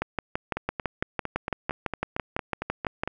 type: two click trains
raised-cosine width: 0.5 ms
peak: -11 / -14 dBFS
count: 19 / 12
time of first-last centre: 0.02-3.035 / 0.57-3.076 s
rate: 5.97 / 4.39 Hz
effects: none